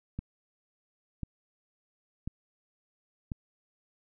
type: click train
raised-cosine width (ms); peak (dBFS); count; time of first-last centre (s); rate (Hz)
5; -22; 4; 0.19-3.318; 0.959
effects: none